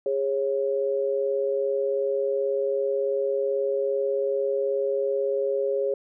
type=tone pair together; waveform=sine; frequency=409.8 / 548 Hz; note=G#4 / C#5; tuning=-23 / -20 cents; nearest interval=perfect fourth; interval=503 cents; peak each=-25 dBFS; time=0.06-5.94 s; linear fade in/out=2 ms; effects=none